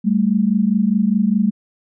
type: tone pair together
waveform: sine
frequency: 195.81 / 220.7 Hz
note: G3 / A3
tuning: -2 / +5 cents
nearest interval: major second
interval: 207 cents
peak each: -16 dBFS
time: 0.04-1.51 s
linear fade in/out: 20 ms
effects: none